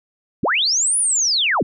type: linear two-way sweep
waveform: sine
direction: up then down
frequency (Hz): 92.8 to 10020 to 92.8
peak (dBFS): -15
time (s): 0.43-1.63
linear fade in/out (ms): 5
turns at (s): 0.98
effects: none